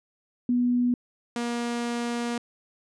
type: tone pair in turn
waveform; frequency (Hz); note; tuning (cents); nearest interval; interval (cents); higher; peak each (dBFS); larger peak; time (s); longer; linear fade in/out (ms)
sine / sawtooth; 244.8 / 237.7; B3 / A#3; -15 / +34; minor second; 51; first; -20 / -23; first; 0.49-0.94 / 1.36-2.38; second; 2
effects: resampled to 22050 Hz